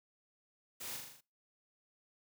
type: noise with echo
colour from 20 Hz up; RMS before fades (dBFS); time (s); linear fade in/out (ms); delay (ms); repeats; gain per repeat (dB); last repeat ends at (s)
white; -45; 0.8-0.97; 10; 40; 6; -3; 1.21
effects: noise-tail reverb RT60 0.3 s tail -23 dB re dry + high-pass 80 Hz 12 dB/octave